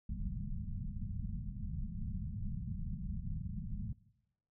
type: low-pass noise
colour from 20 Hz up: pink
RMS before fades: -40 dBFS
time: 0.09-3.93 s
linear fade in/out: 5 ms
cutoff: 220 Hz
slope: 96 dB/octave
effects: noise-tail reverb RT60 0.9 s tail -20 dB re dry